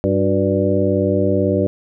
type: harmonic tone with a mistuned harmonic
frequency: 98 Hz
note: G2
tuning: in tune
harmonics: 1 / 2 / 3 / 4 / 5 / 6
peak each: -21 / -21 / -21 / -21 / -21 / -21 dBFS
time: 0.04-1.67 s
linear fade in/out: 0 ms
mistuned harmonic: 4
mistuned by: -89 cents
effects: none